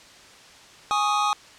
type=chord; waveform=square; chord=Ab suspended fourth; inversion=none; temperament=just; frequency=830.6 / 1107.5 / 1245.9 Hz; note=Ab5 / Db6 / Eb6; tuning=0 / -2 / +2 cents; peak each=-25 / -29 / -24 dBFS; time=0.91-1.33 s; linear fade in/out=0 ms; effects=white hiss -48 dBFS RMS until 1.58 s + low-pass 6000 Hz 12 dB/octave